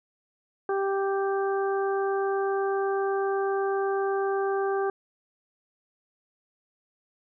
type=harmonic tone; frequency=392 Hz; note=G4; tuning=in tune; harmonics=1 / 2 / 3 / 4; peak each=-25 / -31 / -35 / -37 dBFS; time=0.69-4.9 s; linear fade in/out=2 ms; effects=none